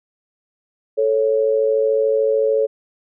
sine tone pair together, 439.4 / 553 Hz, A4 / C#5, -2 / -4 cents, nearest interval major third, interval 398 cents, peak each -16 / -18 dBFS, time 0.97-2.67 s, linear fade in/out 20 ms, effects none

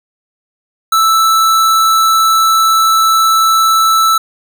square tone, 1318.5 Hz, E6, in tune, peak -8 dBFS, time 0.92-4.18 s, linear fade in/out 5 ms, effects none

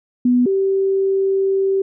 sine tone pair in turn, 246.9 / 387.8 Hz, B3 / G4, 0 / -19 cents, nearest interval minor sixth, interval 781 cents, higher second, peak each -11 / -14 dBFS, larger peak first, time 0.25-0.46 / 0.46-1.82 s, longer second, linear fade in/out 5 ms, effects none

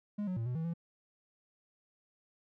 triangle tone with pitch steps, 207.1 / 183.4 / 114.5 / 124 / 162 / 168.2 Hz, G#3 / F#3 / A#2 / B2 / E3 / E3, -5 / -15 / -31 / +7 / -30 / +35 cents, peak -31 dBFS, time 0.18-0.738 s, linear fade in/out 10 ms, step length 93 ms, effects none

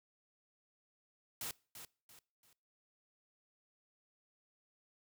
white noise with echo, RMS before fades -42 dBFS, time 1.41-1.51 s, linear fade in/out 2 ms, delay 340 ms, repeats 3, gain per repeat -9 dB, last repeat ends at 2.53 s, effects noise-tail reverb RT60 0.4 s tail -23 dB re dry

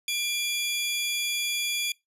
sawtooth tone pair together, 2390 / 3380 Hz, D7 / G#7, +30 / +30 cents, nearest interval tritone, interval 600 cents, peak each -26 dBFS, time 0.08-1.92 s, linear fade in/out 2 ms, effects noise-tail reverb RT60 0.2 s tail -24 dB re dry + resampled to 32000 Hz

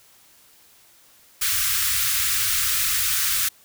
white band-stop noise, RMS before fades -22 dBFS, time 1.41-3.49 s, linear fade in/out 10 ms, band 120 to 1200 Hz, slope 48 dB/octave, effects white hiss -54 dBFS RMS until 3.64 s

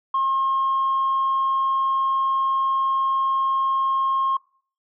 sine tone, 1073 Hz, C6, 43 cents sharp, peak -17 dBFS, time 0.14-4.37 s, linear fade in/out 5 ms, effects noise-tail reverb RT60 0.5 s tail -25 dB re dry + tanh soft clip ceiling -15 dBFS

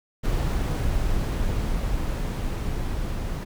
brown noise with level ramp, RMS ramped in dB -23 to -28 dBFS, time 0.23-3.45 s, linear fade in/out 20 ms, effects none

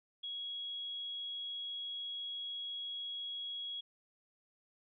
sine tone, 3322 Hz, G#7, in tune, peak -39 dBFS, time 0.23-3.81 s, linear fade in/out 10 ms, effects none

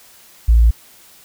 sine tone, 57 Hz, A#1, 38 cents flat, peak -6 dBFS, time 0.48-0.71 s, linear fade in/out 10 ms, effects tanh soft clip ceiling -3 dBFS + white hiss -46 dBFS RMS until 1.24 s

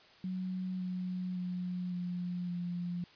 sine tone with pitch steps, 185 / 182.56 / 180.15 / 177.77 / 175.43 Hz, F#3 / F#3 / F#3 / F3 / F3, 0 / -23 / -46 / +31 / +8 cents, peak -34 dBFS, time 0.24-3.04 s, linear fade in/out 2 ms, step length 560 ms, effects white hiss -59 dBFS RMS until 3.15 s + resampled to 11025 Hz

